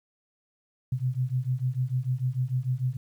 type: beating tone pair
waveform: sine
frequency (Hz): 124.3 / 131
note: B2 / C3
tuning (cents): +12 / +2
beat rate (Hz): 6.7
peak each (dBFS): -28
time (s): 0.92-2.97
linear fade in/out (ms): 5
effects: 10-bit